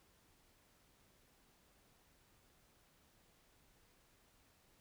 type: silence
effects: pink hiss -71 dBFS RMS until 4.8 s